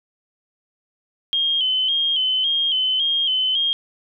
sine tone with vibrato, 3136 Hz, G7, in tune, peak -17 dBFS, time 1.33-3.73 s, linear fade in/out 0 ms, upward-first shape square, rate 1.8 Hz, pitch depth 52 cents each way, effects none

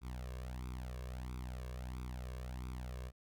sawtooth tone with flanger, 62.6 Hz, B1, 24 cents sharp, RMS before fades -44 dBFS, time 0.01-3.12 s, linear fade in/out 50 ms, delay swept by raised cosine 0.83 to 1.83 ms, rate 1.5 Hz, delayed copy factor +0.8, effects none

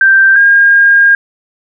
sine tone pair in turn, 1570 / 1616.9 Hz, G6 / G#6, +2 / -47 cents, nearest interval minor second, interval 51 cents, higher second, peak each -3 dBFS, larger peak neither, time 0.01-0.36 / 0.36-1.15 s, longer second, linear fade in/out 2 ms, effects none

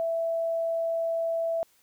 sine tone, 662 Hz, E5, 7 cents sharp, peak -25 dBFS, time 0-1.63 s, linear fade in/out 0 ms, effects white hiss -64 dBFS RMS until 1.82 s

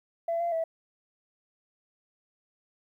sine tone with pitch steps, 672 / 686 / 654 Hz, E5 / F5 / E5, +33 / -31 / -14 cents, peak -25 dBFS, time 0.28-0.64 s, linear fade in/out 5 ms, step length 120 ms, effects tanh soft clip ceiling -22 dBFS + 11-bit

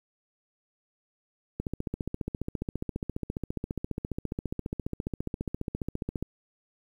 click train, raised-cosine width 3 ms, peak -18 dBFS, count 69, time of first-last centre 1.6-6.226 s, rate 14.7 Hz, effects 9-bit

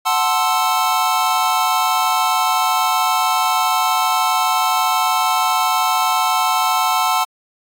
square chord, F# half-diminished seventh, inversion none, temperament equal, 740 / 880 / 1046.5 / 1318.5 Hz, F#5 / A5 / C6 / E6, 0 / 0 / 0 / 0 cents, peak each -21 dBFS, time 0.05-7.25 s, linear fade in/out 20 ms, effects AAC 64 kbps

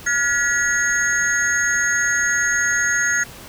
sine tone cluster, 1431 / 1696 / 1939 / 6540 Hz, F6 / G#6 / B6 / G#8, +42 / +36 / -32 / -28 cents, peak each -22 dBFS, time 0.06-3.24 s, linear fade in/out 10 ms, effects pink hiss -39 dBFS RMS until 3.48 s

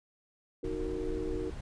sine chord, D# minor, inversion none, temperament equal with one note detuned, 311.1 / 370 / 462.4 Hz, D#4 / F#4 / A#4, 0 / 0 / -14 cents, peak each -38 / -37 / -38 dBFS, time 0.63-1.5 s, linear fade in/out 5 ms
brown noise, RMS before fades -39 dBFS, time 0.64-1.61 s, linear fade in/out 5 ms
effects resampled to 22050 Hz

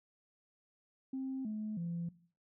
sine tone with pitch steps, 264.6 / 214.5 / 170.2 Hz, C4 / A3 / F3, +20 / -44 / -44 cents, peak -35 dBFS, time 1.13-2.09 s, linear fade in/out 5 ms, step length 320 ms, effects noise-tail reverb RT60 0.5 s tail -19 dB re dry + tanh soft clip ceiling -32 dBFS

